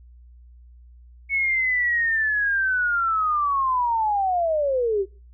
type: linear sweep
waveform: sine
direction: down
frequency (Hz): 2217 to 370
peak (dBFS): -19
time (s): 1.29-5.06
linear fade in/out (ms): 50
effects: noise-tail reverb RT60 0.4 s tail -26 dB re dry + added 60 Hz sine -45 dBFS peak until 5.33 s